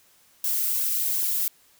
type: noise with flanger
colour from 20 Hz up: violet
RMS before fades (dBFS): -25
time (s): 0.44-1.48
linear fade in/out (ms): 2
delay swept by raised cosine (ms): 1.8 to 2.9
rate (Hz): 2.7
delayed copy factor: +0.7
effects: white hiss -59 dBFS RMS until 1.79 s

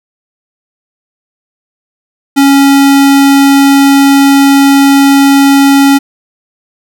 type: tone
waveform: square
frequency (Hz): 277.2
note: C#4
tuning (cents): 0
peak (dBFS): -3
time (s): 2.36-5.99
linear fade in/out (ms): 20
effects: none

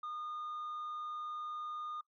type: tone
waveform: sine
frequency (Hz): 1222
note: D#6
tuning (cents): -32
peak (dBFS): -37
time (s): 0.03-2.01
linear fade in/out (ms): 5
effects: noise-tail reverb RT60 0.1 s tail -21 dB re dry + tanh soft clip ceiling -38 dBFS

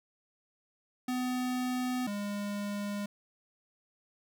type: tone pair in turn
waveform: square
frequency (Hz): 251.6 / 204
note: B3 / G#3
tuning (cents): +32 / -31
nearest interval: major third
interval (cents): 363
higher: first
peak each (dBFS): -31 / -34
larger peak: first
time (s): 1.08-2.07 / 2.07-3.06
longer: neither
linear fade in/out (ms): 5
effects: none

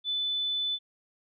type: tone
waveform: sine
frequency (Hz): 3500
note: A7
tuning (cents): -10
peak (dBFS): -27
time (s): 0.04-0.79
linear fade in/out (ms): 50
effects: none

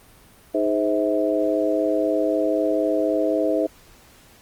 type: harmonic tone with a mistuned harmonic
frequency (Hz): 103.9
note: G#2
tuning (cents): +1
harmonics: 3 / 4 / 5 / 6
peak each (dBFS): -23 / -26 / -24 / -23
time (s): 0.54-3.67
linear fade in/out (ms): 10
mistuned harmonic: 6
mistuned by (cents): +64
effects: pink hiss -51 dBFS RMS until 4.41 s + Opus 32 kbps

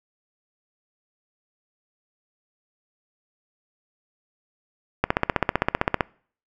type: click train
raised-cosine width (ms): 0.5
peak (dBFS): -3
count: 16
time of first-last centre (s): 5.04-6.008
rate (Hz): 15.5
effects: noise-tail reverb RT60 0.5 s tail -25 dB re dry

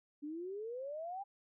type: exponential sweep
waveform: sine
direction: up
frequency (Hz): 285.9 to 815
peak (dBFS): -40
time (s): 0.22-1.24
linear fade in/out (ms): 20
effects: none

